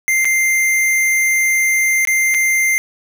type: tone with dropouts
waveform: square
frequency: 2093 Hz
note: C7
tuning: in tune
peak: -13 dBFS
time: 0.08-2.78 s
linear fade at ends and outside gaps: 0 ms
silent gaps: 0.246-0.253 / 2.051-2.073 / 2.342-2.346 s
effects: none